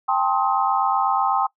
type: chord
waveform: sine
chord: A half-diminished seventh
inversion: third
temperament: just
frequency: 792 / 880 / 1056 / 1267.2 Hz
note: G5 / A5 / C6 / Eb6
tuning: +18 / 0 / +16 / +31 cents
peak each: -21 / -25 / -23 / -24 dBFS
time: 0.08-1.47 s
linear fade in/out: 10 ms
effects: noise-tail reverb RT60 0.1 s tail -22 dB re dry